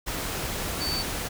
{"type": "tone in noise", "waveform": "sine", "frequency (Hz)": 4550, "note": "C#8", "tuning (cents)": 44, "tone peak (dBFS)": -28, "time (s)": [0.8, 1.03], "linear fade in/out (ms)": 20, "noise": "pink", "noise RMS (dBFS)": -31, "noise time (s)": [0.06, 1.29], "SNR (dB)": 0, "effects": []}